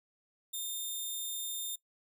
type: tone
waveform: 10% pulse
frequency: 3627 Hz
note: A#7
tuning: 48 cents flat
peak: -28 dBFS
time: 0.53-1.76 s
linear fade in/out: 10 ms
effects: noise-tail reverb RT60 0.1 s tail -21 dB re dry